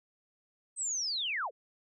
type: linear sweep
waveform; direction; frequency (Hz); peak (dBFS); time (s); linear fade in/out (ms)
sine; down; 8350 to 392; -31; 0.76-1.51; 50
effects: none